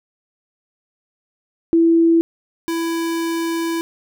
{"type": "tone pair in turn", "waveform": ["sine", "square"], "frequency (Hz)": [332, 332], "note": ["E4", "E4"], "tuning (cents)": [12, 12], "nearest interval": "unison", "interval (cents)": 0, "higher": "neither", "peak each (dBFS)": [-10, -20], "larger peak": "first", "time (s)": [[1.73, 2.21], [2.68, 3.81]], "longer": "second", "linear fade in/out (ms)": 0, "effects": []}